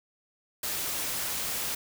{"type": "noise", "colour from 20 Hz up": "white", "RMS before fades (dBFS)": -32, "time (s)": [0.63, 1.75], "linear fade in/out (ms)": 5, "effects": []}